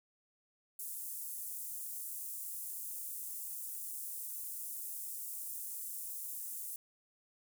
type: high-pass noise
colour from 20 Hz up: pink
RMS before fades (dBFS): -43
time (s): 0.79-6.76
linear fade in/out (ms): 2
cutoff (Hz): 9100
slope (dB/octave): 24
effects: none